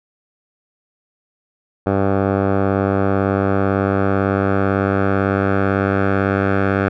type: tone with low-pass filter sweep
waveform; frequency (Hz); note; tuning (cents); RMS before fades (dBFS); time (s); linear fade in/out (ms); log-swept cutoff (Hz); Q
10% pulse; 98; G2; 0; -17; 1.86-6.89; 10; 1000 to 1600; 1.8
effects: none